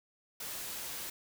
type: noise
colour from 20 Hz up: white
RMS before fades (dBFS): -41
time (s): 0.4-1.1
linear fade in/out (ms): 5
effects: none